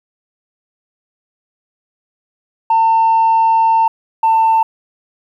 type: tone pair in turn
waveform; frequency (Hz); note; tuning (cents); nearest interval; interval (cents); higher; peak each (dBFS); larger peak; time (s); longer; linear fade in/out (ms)
sine; 900 / 894.8; A5 / A5; +39 / +29; unison; 10; first; -7; neither; 2.7-3.88 / 4.23-4.63; first; 5
effects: tanh soft clip ceiling -6 dBFS + 8-bit